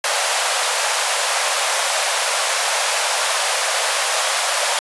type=high-pass noise; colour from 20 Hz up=pink; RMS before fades=-19 dBFS; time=0.04-4.79 s; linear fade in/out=2 ms; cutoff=540 Hz; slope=48 dB/octave; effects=resampled to 24000 Hz